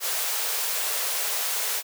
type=high-pass noise; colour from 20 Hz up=white; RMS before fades=-27 dBFS; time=0-1.83 s; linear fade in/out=50 ms; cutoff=400 Hz; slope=96 dB/octave; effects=none